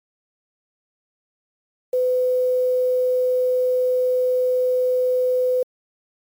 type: tone with quantisation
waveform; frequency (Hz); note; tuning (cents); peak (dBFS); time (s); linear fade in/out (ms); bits
sine; 504; B4; +35; -16; 1.93-5.63; 5; 7
effects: MP3 96 kbps